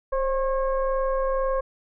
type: tone with frequency modulation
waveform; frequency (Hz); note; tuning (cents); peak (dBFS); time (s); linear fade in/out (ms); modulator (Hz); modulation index
sine; 530; C5; +22; -21; 0.12-1.61; 10; 551; 0.91
effects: none